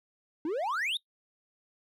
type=exponential sweep; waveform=triangle; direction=up; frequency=291.7 to 3826 Hz; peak=-27 dBFS; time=0.45-0.97 s; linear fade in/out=2 ms; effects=noise-tail reverb RT60 0.1 s tail -23 dB re dry